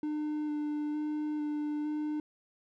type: tone with vibrato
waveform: triangle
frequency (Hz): 300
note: D4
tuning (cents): +37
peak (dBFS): -29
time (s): 0.03-2.2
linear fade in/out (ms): 2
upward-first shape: square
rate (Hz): 1.1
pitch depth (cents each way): 11
effects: none